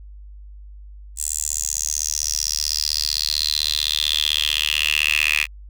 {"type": "tone with high-pass filter sweep", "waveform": "10% pulse", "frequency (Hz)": 75.7, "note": "D#2", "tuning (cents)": -47, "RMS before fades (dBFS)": -22, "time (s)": [1.16, 5.47], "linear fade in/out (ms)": 50, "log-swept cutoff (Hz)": [7900, 2400], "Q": 7.1, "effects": ["added 50 Hz sine -37 dBFS peak until 5.69 s"]}